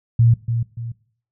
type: tone with echo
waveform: sine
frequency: 116.54 Hz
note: A#2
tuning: in tune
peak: -10 dBFS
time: 0.19-0.34 s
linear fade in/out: 5 ms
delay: 290 ms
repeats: 2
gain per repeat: -8 dB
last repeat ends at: 0.92 s
effects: noise-tail reverb RT60 0.5 s tail -19 dB re dry